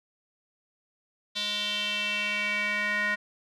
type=tone with band-pass filter sweep; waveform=square; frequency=207.7 Hz; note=G#3; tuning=in tune; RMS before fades=-29 dBFS; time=1.35-3.16 s; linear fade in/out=20 ms; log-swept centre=3700 to 1800 Hz; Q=4.7; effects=none